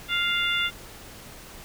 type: harmonic tone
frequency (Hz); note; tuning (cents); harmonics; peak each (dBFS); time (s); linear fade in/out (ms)
698.5; F5; 0; 2 / 3 / 4 / 5; -28 / -28 / -28 / -28; 0.08-0.71; 50
effects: pink hiss -44 dBFS RMS until 1.64 s